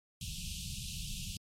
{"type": "band-stop noise", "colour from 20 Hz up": "pink", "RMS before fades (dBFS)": -40, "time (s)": [0.21, 1.37], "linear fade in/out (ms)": 2, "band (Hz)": [200, 2600], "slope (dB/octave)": 96, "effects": ["low-pass 10000 Hz 12 dB/octave", "MP3 64 kbps"]}